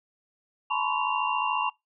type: tone cluster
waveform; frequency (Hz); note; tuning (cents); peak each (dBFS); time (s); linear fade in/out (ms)
sine; 863 / 974 / 1028 / 1117 / 2774; A5 / B5 / C6 / C#6 / F7; -34 / -24 / -31 / +13 / -12; -31; 0.7-1.7; 10
effects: noise-tail reverb RT60 0.2 s tail -25 dB re dry